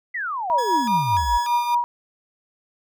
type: exponential sweep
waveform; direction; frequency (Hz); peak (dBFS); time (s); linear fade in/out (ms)
sine; down; 2051 to 49; -24; 0.14-1.38; 10
type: tone with tremolo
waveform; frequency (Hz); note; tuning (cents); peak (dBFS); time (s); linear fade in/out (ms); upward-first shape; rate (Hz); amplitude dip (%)
sine; 959; A#5; +49; -15; 0.5-1.84; 0; triangle; 5; 70
type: tone with vibrato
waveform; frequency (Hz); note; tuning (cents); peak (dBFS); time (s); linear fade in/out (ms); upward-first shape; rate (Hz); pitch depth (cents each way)
15% pulse; 1427; F6; +37; -25; 0.58-1.75; 5; square; 1.7; 290
effects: none